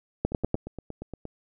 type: two click trains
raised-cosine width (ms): 2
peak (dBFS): -23 / -10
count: 9 / 4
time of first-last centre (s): 0.32-1.253 / 0.25-0.544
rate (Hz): 8.57 / 10.2
effects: none